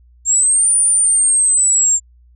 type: linear two-way sweep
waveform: sine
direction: up then down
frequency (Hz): 7350 to 9450 to 7350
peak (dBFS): -10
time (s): 0.25-2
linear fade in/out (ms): 50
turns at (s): 0.76
effects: added 60 Hz sine -45 dBFS peak until 2.35 s